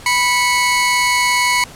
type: tone pair together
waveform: sawtooth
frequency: 985 / 2207 Hz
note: B5 / C#7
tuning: -5 / -8 cents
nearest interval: octave + major second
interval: 1397 cents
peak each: -12 dBFS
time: 0.06-1.64 s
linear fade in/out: 2 ms
effects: pink hiss -38 dBFS RMS until 1.75 s + low-pass 11000 Hz 12 dB/octave